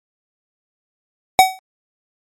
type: tone with exponential decay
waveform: square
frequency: 754 Hz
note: F#5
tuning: 32 cents sharp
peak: -3 dBFS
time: 1.39-1.59 s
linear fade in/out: 0 ms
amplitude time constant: 43 ms
effects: MP3 64 kbps